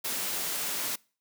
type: noise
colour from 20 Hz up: white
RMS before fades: -32 dBFS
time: 0.04-0.96 s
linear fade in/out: 10 ms
effects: noise-tail reverb RT60 0.4 s tail -25 dB re dry + high-pass 150 Hz 12 dB/octave